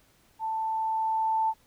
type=tone with level ramp; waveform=sine; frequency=885 Hz; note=A5; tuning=10 cents sharp; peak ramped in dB=-28 to -22 dBFS; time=0.39-1.54 s; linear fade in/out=50 ms; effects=pink hiss -63 dBFS RMS until 1.66 s